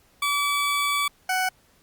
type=tone pair in turn; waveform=20% pulse; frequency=1148 / 745.4 Hz; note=D6 / F#5; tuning=-40 / +13 cents; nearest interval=perfect fifth; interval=747 cents; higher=first; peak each=-17 dBFS; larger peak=neither; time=0.22-1.08 / 1.29-1.49 s; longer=first; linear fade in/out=5 ms; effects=pink hiss -60 dBFS RMS until 1.82 s + Opus 48 kbps